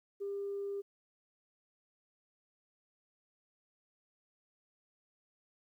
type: tone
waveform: sine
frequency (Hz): 399.8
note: G4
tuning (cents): +34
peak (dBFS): -35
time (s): 0.2-0.82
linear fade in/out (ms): 20
effects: tanh soft clip ceiling -31 dBFS + 12-bit